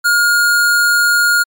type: tone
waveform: square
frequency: 1425 Hz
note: F6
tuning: 34 cents sharp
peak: -10 dBFS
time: 0.04-1.44 s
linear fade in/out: 20 ms
effects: MP3 96 kbps